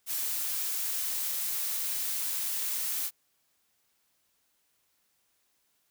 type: noise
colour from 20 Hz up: blue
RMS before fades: -32 dBFS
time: 0.06-3.11 s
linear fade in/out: 50 ms
effects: white hiss -73 dBFS RMS until 5.9 s